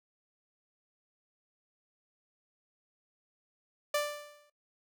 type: tone with exponential decay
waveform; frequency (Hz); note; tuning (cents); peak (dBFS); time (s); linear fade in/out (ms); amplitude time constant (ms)
sawtooth; 589; D5; +5; -22; 3.94-4.5; 5; 120
effects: noise-tail reverb RT60 0.1 s tail -18 dB re dry